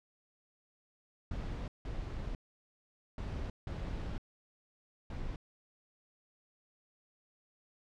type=noise bursts at uneven times; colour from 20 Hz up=brown; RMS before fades=-39 dBFS; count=5; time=1.31-1.68 / 1.85-2.35 / 3.18-3.5 / 3.67-4.18 / 5.1-5.36 s; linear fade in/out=2 ms; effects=low-pass 5000 Hz 12 dB/octave